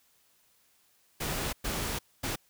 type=noise bursts at uneven times; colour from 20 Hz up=pink; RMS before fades=-33 dBFS; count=3; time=1.2-1.53 / 1.64-1.99 / 2.23-2.36 s; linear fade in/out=10 ms; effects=white hiss -67 dBFS RMS until 2.49 s